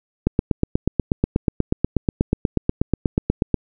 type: click train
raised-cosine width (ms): 3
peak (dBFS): -3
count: 28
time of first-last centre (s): 0.27-3.543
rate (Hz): 8.25
effects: none